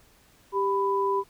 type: tone pair together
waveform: sine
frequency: 393.6 / 994 Hz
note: G4 / B5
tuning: +7 / +11 cents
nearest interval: octave + major third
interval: 1604 cents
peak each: -25 dBFS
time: 0.52-1.24 s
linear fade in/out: 50 ms
effects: pink hiss -59 dBFS RMS until 1.29 s